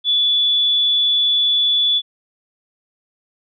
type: tone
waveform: sine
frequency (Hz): 3445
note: A7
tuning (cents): -37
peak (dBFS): -13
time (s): 0.04-2.02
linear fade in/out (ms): 50
effects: none